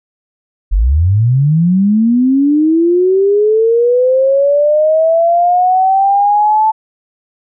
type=linear sweep; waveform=sine; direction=up; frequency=41.03 to 880 Hz; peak=-7 dBFS; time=0.71-6.72 s; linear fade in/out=20 ms; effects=none